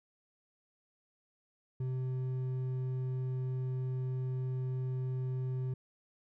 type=tone with hard clipping; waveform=sine; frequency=128.8 Hz; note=C3; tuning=27 cents flat; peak=-34 dBFS; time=1.8-5.74 s; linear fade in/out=5 ms; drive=5 dB; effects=none